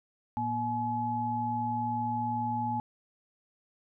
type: tone cluster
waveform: sine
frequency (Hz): 115 / 237.5 / 851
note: A#2 / A#3 / G#5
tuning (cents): -23 / +33 / +42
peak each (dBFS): -37 / -35 / -30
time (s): 0.37-2.8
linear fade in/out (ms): 0
effects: none